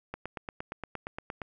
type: click train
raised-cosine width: 0.5 ms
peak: -21 dBFS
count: 12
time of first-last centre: 0.14-1.418 s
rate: 8.61 Hz
effects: none